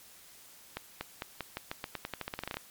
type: accelerating click train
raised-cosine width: 0.3 ms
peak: -19 dBFS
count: 19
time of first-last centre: 0.77-2.57 s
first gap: 240 ms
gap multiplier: 0.88
effects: white hiss -55 dBFS RMS until 2.7 s + MP3 96 kbps